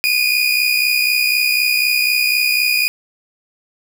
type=tone pair together; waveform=30% pulse; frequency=2425 / 2489 Hz; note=D#7 / D#7; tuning=-45 / 0 cents; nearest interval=unison; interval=45 cents; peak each=-14 dBFS; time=0.04-2.88 s; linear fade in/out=0 ms; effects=none